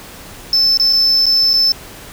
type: tone with dropouts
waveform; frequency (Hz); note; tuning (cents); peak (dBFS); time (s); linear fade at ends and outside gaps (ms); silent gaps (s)
sine; 5274; E8; 0; -7; 0.53-1.72; 1; 0.773-0.798 / 0.927-0.931 / 1.257-1.265 / 1.533-1.538
effects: tanh soft clip ceiling -8 dBFS + pink hiss -35 dBFS RMS until 2.12 s